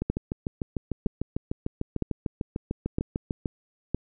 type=two click trains; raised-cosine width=3 ms; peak=-12 / -15 dBFS; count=5 / 24; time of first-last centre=0.1-3.946 / 0.02-3.458 s; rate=1.04 / 6.69 Hz; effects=none